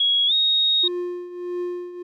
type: tone with pitch glide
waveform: sine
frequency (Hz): 3322 to 3750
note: G#7 to A#7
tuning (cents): 0 to +10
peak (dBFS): -16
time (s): 0-0.88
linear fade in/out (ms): 5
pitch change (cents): +210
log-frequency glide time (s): 0.27-0.33
type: tone with tremolo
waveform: triangle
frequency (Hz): 354.6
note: F4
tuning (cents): +26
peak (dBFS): -21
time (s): 0.83-2.03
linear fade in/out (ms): 10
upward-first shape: triangle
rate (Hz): 1.6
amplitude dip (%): 75
effects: none